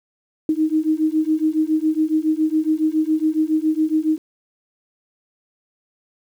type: beating tone pair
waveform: sine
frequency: 309.3 / 316.5 Hz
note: D#4 / D#4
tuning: -10 / +30 cents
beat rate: 7.2 Hz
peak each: -19 / -19 dBFS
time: 0.49-4.18 s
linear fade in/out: 2 ms
effects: 8-bit